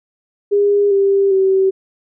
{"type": "tone with pitch steps", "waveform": "sine", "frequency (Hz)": [406.5, 394.7, 383.2], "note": ["G#4", "G4", "G4"], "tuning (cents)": [-37, 12, -39], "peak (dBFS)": -10, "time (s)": [0.51, 1.71], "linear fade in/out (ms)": 20, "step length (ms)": 400, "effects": []}